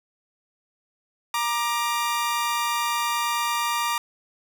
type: tone pair together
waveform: sawtooth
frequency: 942.2 / 1190 Hz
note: A#5 / D6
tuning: +18 / +22 cents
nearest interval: major third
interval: 404 cents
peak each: -22 dBFS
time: 1.34-3.98 s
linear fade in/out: 2 ms
effects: none